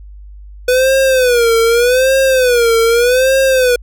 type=tone with vibrato; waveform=square; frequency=493.9 Hz; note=B4; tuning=in tune; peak=-9 dBFS; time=0.68-3.76 s; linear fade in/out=5 ms; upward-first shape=sine; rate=0.83 Hz; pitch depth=140 cents each way; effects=added 50 Hz sine -31 dBFS peak until 3.82 s